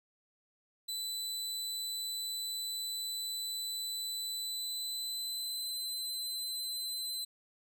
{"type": "tone with pitch glide", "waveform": "sawtooth", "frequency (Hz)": [3996, 4047], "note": ["B7", "B7"], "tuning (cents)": [20, 42], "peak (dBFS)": -33, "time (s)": [0.88, 7.25], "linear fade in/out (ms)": 10, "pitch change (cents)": 22, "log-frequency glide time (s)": [4.39, 5.78], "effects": []}